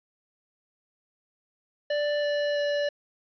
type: tone with pitch steps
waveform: square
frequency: 587.3 / 583.9 / 580.6 Hz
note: D5 / D5 / D5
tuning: 0 / -10 / -20 cents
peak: -25 dBFS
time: 1.9-2.89 s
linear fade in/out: 5 ms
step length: 330 ms
effects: resampled to 11025 Hz + 9-bit